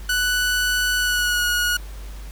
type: tone with pitch glide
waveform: sawtooth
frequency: 1485 to 1451.1 Hz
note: F#6 to F#6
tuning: +6 to -34 cents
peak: -15 dBFS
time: 0.09-1.77 s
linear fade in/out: 5 ms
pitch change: -40 cents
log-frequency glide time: 0.96-1.44 s
effects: added 50 Hz sine -32 dBFS peak until 2.31 s + pink hiss -45 dBFS RMS until 2.31 s

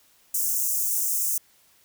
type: high-pass noise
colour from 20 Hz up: white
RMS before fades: -25 dBFS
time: 0.34-1.38 s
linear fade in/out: 5 ms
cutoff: 6100 Hz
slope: 48 dB/octave
effects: white hiss -60 dBFS RMS until 1.84 s

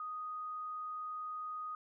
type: tone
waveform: sine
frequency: 1244.5 Hz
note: D#6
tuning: in tune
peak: -39 dBFS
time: 0-1.75 s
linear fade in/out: 2 ms
effects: none

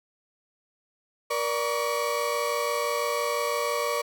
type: tone cluster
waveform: 35% pulse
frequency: 474.5 / 586 / 1126 Hz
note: A#4 / D5 / C#6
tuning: +31 / -4 / +27 cents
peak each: -28 dBFS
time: 1.3-4.02 s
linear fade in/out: 10 ms
effects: none

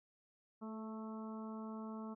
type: harmonic tone with a mistuned harmonic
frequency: 220 Hz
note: A3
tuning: in tune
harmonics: 1 / 2 / 3 / 4 / 5 / 6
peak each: -44 / -53 / -56 / -56 / -55 / -58 dBFS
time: 0.61-2.15 s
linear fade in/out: 20 ms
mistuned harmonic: 2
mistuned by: -18 cents
effects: none

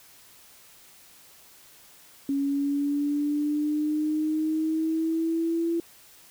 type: exponential sweep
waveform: sine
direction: up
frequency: 277.2 to 337.1 Hz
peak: -23 dBFS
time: 2.29-5.8 s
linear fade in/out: 2 ms
effects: white hiss -53 dBFS RMS until 6.3 s

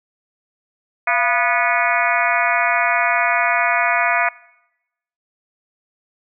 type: harmonic tone with a mistuned harmonic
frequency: 244.8 Hz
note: B3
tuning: 15 cents flat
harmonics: 3 / 4 / 5 / 6 / 7 / 8 / 9 / 10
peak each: -21 / -24 / -23 / -23 / -24 / -24 / -21 / -24 dBFS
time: 1.07-4.29 s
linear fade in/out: 5 ms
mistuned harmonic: 3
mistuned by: -110 cents
effects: noise-tail reverb RT60 0.9 s tail -22 dB re dry

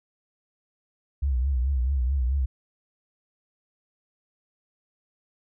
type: tone with vibrato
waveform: sine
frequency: 65.41 Hz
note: C2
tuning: in tune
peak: -21 dBFS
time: 1.22-2.46 s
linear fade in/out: 10 ms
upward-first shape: triangle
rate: 4.6 Hz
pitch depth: 160 cents each way
effects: none

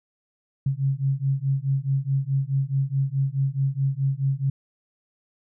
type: beating tone pair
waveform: sine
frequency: 134.1 / 138.8 Hz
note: C3 / C#3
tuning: +43 / +3 cents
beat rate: 4.7 Hz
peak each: -24 dBFS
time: 0.66-4.5 s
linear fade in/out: 5 ms
effects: none

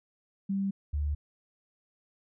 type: tone pair in turn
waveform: sine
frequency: 196 / 73.42 Hz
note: G3 / D2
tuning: 0 / 0 cents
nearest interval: octave + perfect fourth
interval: 1700 cents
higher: first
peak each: -27 / -27 dBFS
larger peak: neither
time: 0.49-0.71 / 0.93-1.15 s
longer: neither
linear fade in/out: 10 ms
effects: none

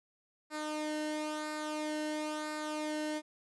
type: tone with flanger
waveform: sawtooth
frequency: 305.1 Hz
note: D#4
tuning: 34 cents flat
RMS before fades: -37 dBFS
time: 0.5-3.22 s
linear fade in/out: 50 ms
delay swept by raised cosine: 0.32 to 0.85 ms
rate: 0.99 Hz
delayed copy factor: -0.6
effects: resampled to 24000 Hz

